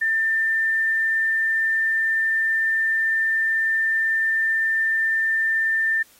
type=tone; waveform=sine; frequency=1791 Hz; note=A6; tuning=30 cents sharp; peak=-18 dBFS; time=0.01-6.03 s; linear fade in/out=10 ms; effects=white hiss -54 dBFS RMS until 6.19 s + AAC 48 kbps